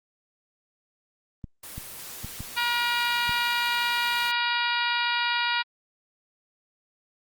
clicks, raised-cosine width 5 ms, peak -23 dBFS, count 5, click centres 1.442 / 1.78 / 2.246 / 2.406 / 3.294 s
white noise, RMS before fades -40 dBFS, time 1.63-4.31 s, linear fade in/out 5 ms
harmonic tone, 477.3 Hz, A#4, 41 cents sharp, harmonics 2 / 3 / 4 / 5 / 6 / 7 / 8 / 9 / 10, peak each -29 / -29 / -32 / -31 / -32 / -39 / -33 / -39 / -38 dBFS, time 2.56-5.63 s, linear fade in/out 20 ms
effects Opus 24 kbps

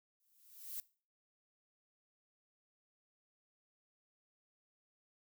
violet noise with exponential growth, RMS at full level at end -41 dBFS, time 0.2-0.8 s, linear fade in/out 0 ms, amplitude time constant 130 ms, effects noise-tail reverb RT60 0.4 s tail -21 dB re dry

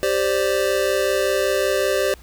square chord, G suspended fourth, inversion none, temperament just, 392 / 522.7 / 588 Hz, G4 / C5 / D5, 0 / -2 / +2 cents, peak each -23 dBFS, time 0.03-2.14 s, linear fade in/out 0 ms, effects added 60 Hz sine -43 dBFS peak until 2.22 s + pink hiss -50 dBFS RMS until 2.22 s

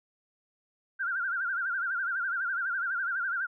sine tone with vibrato, 1480 Hz, F#6, in tune, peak -28 dBFS, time 0.99-3.47 s, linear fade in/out 20 ms, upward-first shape sine, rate 12 Hz, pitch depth 130 cents each way, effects none

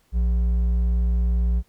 triangle tone with hard clipping, 59 Hz, A#1, 22 cents sharp, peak -19 dBFS, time 0.12-1.63 s, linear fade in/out 50 ms, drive 8 dB, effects pink hiss -64 dBFS RMS until 1.68 s

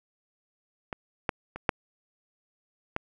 clicks, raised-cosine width 0.5 ms, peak -18 / -10 / -22 / -6 / -13 dBFS, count 5, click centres 0.928 / 1.292 / 1.56 / 1.692 / 2.964 s, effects none

